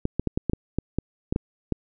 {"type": "clicks", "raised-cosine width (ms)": 3, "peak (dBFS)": -10, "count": 11, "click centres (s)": [0.054, 0.196, 0.273, 0.375, 0.497, 0.534, 0.786, 0.986, 1.325, 1.361, 1.723], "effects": []}